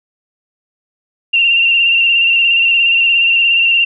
sine tone with vibrato, 2751 Hz, F7, 27 cents flat, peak -8 dBFS, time 1.33-3.85 s, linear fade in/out 10 ms, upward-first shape square, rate 17 Hz, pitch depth 26 cents each way, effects none

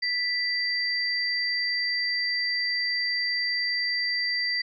sine tone pair together, 1975.5 / 4695 Hz, B6 / D8, 0 / -1 cents, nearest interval octave + minor third, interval 1499 cents, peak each -27 dBFS, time 0.02-4.62 s, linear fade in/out 10 ms, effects none

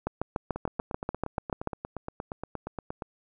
two click trains, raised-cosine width 1 ms, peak -14 / -20 dBFS, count 12 / 22, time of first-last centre 0.07-1.673 / 0.56-3.022 s, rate 6.86 / 8.53 Hz, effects none

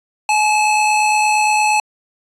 square tone pair together, 848.8 / 2615 Hz, G#5 / E7, +38 / -15 cents, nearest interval octave + perfect fifth, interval 1947 cents, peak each -14 / -19 dBFS, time 0.29-1.8 s, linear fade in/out 2 ms, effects resampled to 24000 Hz

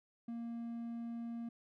triangle tone, 233.1 Hz, A#3, in tune, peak -38 dBFS, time 0.28-1.49 s, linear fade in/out 5 ms, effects none

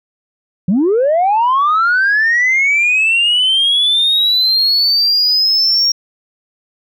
sine linear sweep, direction up, 165.2 to 5600 Hz, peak -8 dBFS, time 0.68-5.92 s, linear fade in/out 5 ms, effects tanh soft clip ceiling -7 dBFS

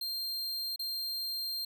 45% pulse tone with dropouts, 4186 Hz, C8, in tune, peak -33 dBFS, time 0.01-1.65 s, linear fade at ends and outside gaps 5 ms, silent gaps 0.761-0.793 s, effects none

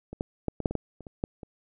clicks, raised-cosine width 2 ms, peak -25 / -15 / -14 / -19 / -9 / -20 / -13 / -30 / -29 / -14 / -27 dBFS, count 11, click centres 0.13 / 0.209 / 0.483 / 0.603 / 0.658 / 0.71 / 0.753 / 1.007 / 1.068 / 1.239 / 1.432 s, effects none

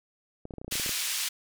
clicks, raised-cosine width 2 ms, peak -26 dBFS, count 12, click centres 0.454 / 0.508 / 0.538 / 0.583 / 0.615 / 0.646 / 0.68 / 0.724 / 0.755 / 0.798 / 0.862 / 0.893 s
pink band-pass noise, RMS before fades -31 dBFS, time 0.71-1.29 s, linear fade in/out 10 ms, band 2700 to 15000 Hz, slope 12 dB/octave
effects none

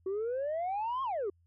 sine exponential two-way sweep, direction up then down, 370.4 to 1095 to 370.4 Hz, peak -29 dBFS, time 0.06-1.3 s, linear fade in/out 5 ms, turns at 1.03 s, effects tanh soft clip ceiling -29 dBFS + added 85 Hz sine -64 dBFS peak until 1.46 s

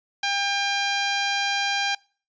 10% pulse tone, 800 Hz, G5, 35 cents sharp, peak -14 dBFS, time 0.23-1.95 s, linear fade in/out 5 ms, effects noise-tail reverb RT60 0.4 s tail -24 dB re dry + resampled to 16000 Hz

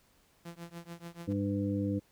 sawtooth tone with tremolo, 170.2 Hz, F3, 44 cents flat, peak -36 dBFS, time 0.45-1.33 s, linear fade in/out 5 ms, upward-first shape triangle, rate 6.9 Hz, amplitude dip 100%
harmonic tone, 100 Hz, G2, 35 cents sharp, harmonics 1 / 2 / 3 / 5, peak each -34 / -34 / -33 / -39 dBFS, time 1.27-2 s, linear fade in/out 20 ms
effects pink hiss -67 dBFS RMS until 2.11 s

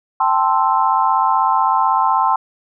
sine chord, A minor seventh, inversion third, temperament equal, 784 / 880 / 1046.5 / 1318.5 Hz, G5 / A5 / C6 / E6, 0 / 0 / 0 / 0 cents, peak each -19 / -17 / -16 / -22 dBFS, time 0.2-2.36 s, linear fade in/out 5 ms, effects none

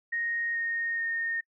sine tone with pitch steps, 1864.7 / 1851.8 / 1839 Hz, A#6 / A#6 / A#6, 0 / -12 / -24 cents, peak -28 dBFS, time 0.12-1.41 s, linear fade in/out 10 ms, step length 430 ms, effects noise-tail reverb RT60 0.1 s tail -23 dB re dry

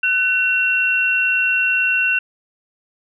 sine tone pair together, 1500 / 2729 Hz, F#6 / F7, +23 / -41 cents, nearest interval minor seventh, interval 1036 cents, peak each -19 / -16 dBFS, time 0.03-2.19 s, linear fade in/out 5 ms, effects none

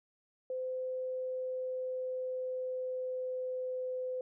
sine tone with pitch glide, 513 to 509.2 Hz, C5 to C5, -34 to -47 cents, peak -34 dBFS, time 0.5-4.21 s, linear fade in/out 2 ms, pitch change -13 cents, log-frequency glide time 0.92-3.98 s, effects none

